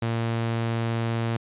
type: tone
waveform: sawtooth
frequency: 115.1 Hz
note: A#2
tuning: 22 cents flat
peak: -20 dBFS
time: 0.02-1.37 s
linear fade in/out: 5 ms
effects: resampled to 8000 Hz